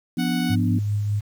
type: chord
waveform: sine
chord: B diminished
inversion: second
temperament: equal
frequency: 174.61 / 246.9 / 293.7 Hz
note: F3 / B3 / D4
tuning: 0 / 0 / 0 cents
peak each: -25 / -23 / -28 dBFS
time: 0.17-0.79 s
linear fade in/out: 5 ms
type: tone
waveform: 10% pulse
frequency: 740 Hz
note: F#5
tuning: in tune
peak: -21 dBFS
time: 0.18-0.56 s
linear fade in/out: 20 ms
type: tone with tremolo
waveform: sine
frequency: 103.6 Hz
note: G#2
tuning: 4 cents flat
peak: -19 dBFS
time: 0.49-1.21 s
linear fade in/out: 20 ms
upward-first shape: triangle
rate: 5 Hz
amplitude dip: 30%
effects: 8-bit